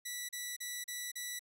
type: tone bursts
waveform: 10% pulse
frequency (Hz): 1961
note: B6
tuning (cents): -13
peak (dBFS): -30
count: 5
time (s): 0.05-1.394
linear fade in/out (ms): 10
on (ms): 240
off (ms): 36
effects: none